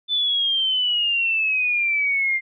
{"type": "exponential sweep", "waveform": "sine", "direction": "down", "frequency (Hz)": [3531, 2093], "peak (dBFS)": -18, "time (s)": [0.08, 2.41], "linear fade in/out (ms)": 50, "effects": []}